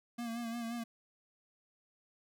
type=tone with vibrato; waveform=square; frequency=233.1 Hz; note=A#3; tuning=in tune; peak=-38 dBFS; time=0.18-0.84 s; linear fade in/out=10 ms; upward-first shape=sine; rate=5.7 Hz; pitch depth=44 cents each way; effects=none